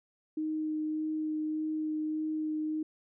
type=tone with vibrato; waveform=sine; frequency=310 Hz; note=D#4; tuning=6 cents flat; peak=-30 dBFS; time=0.37-2.83 s; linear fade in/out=5 ms; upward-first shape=sine; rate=1.7 Hz; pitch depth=9 cents each way; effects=none